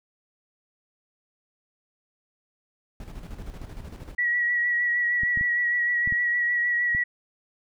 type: noise with tremolo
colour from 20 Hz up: brown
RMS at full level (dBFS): -37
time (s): 3-4.15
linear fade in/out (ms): 2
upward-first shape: square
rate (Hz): 13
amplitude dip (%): 50
type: tone with vibrato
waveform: sine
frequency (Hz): 1925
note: B6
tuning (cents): -45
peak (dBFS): -21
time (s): 4.18-7.04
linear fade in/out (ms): 10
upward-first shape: sine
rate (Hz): 6.5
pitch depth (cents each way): 24
type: clicks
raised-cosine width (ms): 5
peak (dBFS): -23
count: 6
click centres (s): 5.234 / 5.374 / 5.411 / 6.075 / 6.124 / 6.949
effects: none